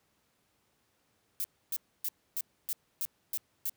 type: noise bursts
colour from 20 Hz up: violet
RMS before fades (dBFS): -33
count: 8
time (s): 1.4-3.696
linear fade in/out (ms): 0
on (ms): 42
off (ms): 280
effects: pink hiss -73 dBFS RMS until 3.76 s + high-pass 80 Hz 12 dB/octave